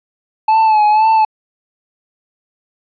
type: tone with vibrato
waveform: triangle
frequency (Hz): 864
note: A5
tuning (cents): -32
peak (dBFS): -6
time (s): 0.48-1.25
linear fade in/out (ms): 5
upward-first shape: sine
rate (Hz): 2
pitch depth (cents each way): 49
effects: resampled to 11025 Hz